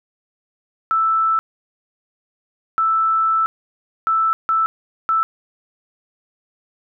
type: tone bursts at uneven times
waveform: sine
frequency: 1320 Hz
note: E6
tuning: 2 cents sharp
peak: -14 dBFS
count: 5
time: 0.91-1.39 / 2.78-3.46 / 4.07-4.33 / 4.49-4.66 / 5.09-5.23 s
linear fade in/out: 0 ms
effects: none